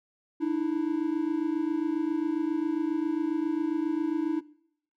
triangle tone pair together, 299 / 326.4 Hz, D4 / E4, +31 / -17 cents, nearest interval major second, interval 152 cents, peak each -26 dBFS, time 0.4-4.41 s, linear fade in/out 20 ms, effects noise-tail reverb RT60 0.7 s tail -22 dB re dry

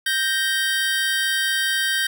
25% pulse tone pair together, 1568 / 1864.7 Hz, G6 / A#6, 0 / 0 cents, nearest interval minor third, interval 300 cents, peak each -17 / -21 dBFS, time 0.06-2.07 s, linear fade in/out 5 ms, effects none

